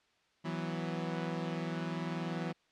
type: chord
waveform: sawtooth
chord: E suspended second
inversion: none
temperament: equal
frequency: 164.81 / 185 / 246.9 Hz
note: E3 / F#3 / B3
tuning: 0 / 0 / 0 cents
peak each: -33 / -36 / -39 dBFS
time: 0.44-2.53 s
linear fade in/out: 20 ms
effects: white hiss -71 dBFS RMS until 2.71 s + low-pass 4000 Hz 12 dB/octave